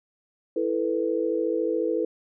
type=chord; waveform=sine; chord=E suspended fourth; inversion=none; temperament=equal; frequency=329.6 / 440 / 493.9 Hz; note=E4 / A4 / B4; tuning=0 / 0 / 0 cents; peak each=-27 dBFS; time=0.56-2.05 s; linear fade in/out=5 ms; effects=none